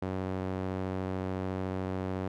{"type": "tone with band-pass filter", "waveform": "sawtooth", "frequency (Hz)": 93.8, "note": "F#2", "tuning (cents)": 24, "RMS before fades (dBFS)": -34, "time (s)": [0.02, 2.28], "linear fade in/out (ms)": 5, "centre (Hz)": 430, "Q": 0.56, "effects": []}